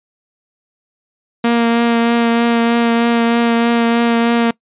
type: tone with vibrato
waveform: sawtooth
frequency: 233.6 Hz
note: A#3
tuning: 4 cents sharp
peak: -7 dBFS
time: 1.44-4.51 s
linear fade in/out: 5 ms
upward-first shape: triangle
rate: 3.2 Hz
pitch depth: 16 cents each way
effects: noise-tail reverb RT60 0.1 s tail -23 dB re dry + resampled to 8000 Hz